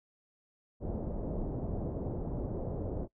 pink low-pass noise, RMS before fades -36 dBFS, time 0.8-3.08 s, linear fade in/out 50 ms, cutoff 630 Hz, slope 24 dB/octave, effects noise-tail reverb RT60 0.1 s tail -22 dB re dry

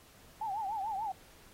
sine tone with vibrato, 829 Hz, G#5, 3 cents flat, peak -33 dBFS, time 0.41-1.12 s, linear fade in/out 5 ms, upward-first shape triangle, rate 6.8 Hz, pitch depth 180 cents each way, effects pink hiss -59 dBFS RMS until 1.53 s + AAC 48 kbps

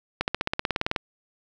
accelerating click train, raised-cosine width 0.3 ms, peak -8 dBFS, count 14, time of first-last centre 0.21-0.962 s, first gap 69 ms, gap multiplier 0.97, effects none

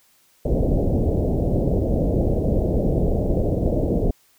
pink low-pass noise, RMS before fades -20 dBFS, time 0.45-4.11 s, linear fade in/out 5 ms, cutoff 640 Hz, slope 48 dB/octave, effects white hiss -59 dBFS RMS until 4.38 s

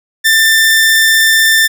sawtooth tone, 1784 Hz, A6, 23 cents sharp, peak -3 dBFS, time 0.24-1.68 s, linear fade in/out 20 ms, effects none

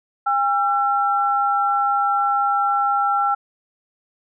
sine tone pair together, 806.9 / 1351 Hz, G5 / E6, +50 / +42 cents, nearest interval major sixth, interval 892 cents, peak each -19 dBFS, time 0.26-3.35 s, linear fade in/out 10 ms, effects none

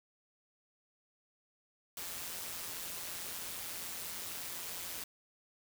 white noise with amplitude modulation, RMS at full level -40 dBFS, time 1.97-5.04 s, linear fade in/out 2 ms, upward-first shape sine, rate 173 Hz, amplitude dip 55%, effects none

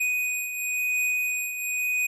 square beating tone pair, 2489 / 2489.97 Hz, D#7 / D#7, 0 / +1 cents, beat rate 0.97 Hz, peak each -26 / -33 dBFS, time 0-2.07 s, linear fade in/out 10 ms, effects resampled to 32000 Hz

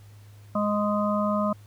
harmonic tone, 207.7 Hz, G#3, in tune, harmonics 1 / 3 / 5 / 6, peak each -25 / -27 / -31 / -30 dBFS, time 0.55-1.53 s, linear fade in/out 5 ms, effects added 103 Hz sine -46 dBFS peak until 1.66 s + pink hiss -59 dBFS RMS until 1.66 s

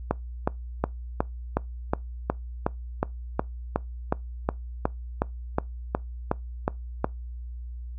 click train, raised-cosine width 1 ms, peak -8 dBFS, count 20, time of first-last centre 0.11-7.044 s, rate 2.74 Hz, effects noise-tail reverb RT60 0.2 s tail -23 dB re dry + added 60 Hz sine -34 dBFS peak until 7.98 s

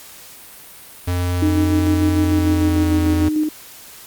square tone with pitch glide, 89 to 85.47 Hz, F2 to F2, +33 to -37 cents, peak -18 dBFS, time 1.07-3.29 s, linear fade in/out 10 ms, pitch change -70 cents, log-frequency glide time 2.18-2.96 s
sine tone with tremolo, 306.6 Hz, D#4, 25 cents flat, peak -14 dBFS, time 1.42-3.49 s, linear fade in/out 5 ms, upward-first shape square, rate 6.7 Hz, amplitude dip 35%
effects white hiss -40 dBFS RMS until 4.06 s + Opus 48 kbps

